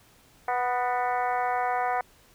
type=harmonic tone with a mistuned harmonic; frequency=246.9 Hz; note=B3; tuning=in tune; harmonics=2 / 3 / 4 / 5 / 6 / 7 / 8 / 9; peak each=-35 / -26 / -32 / -35 / -36 / -39 / -40 / -43 dBFS; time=0.48-2.01 s; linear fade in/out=2 ms; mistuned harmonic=7; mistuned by=+54 cents; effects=pink hiss -58 dBFS RMS until 2.34 s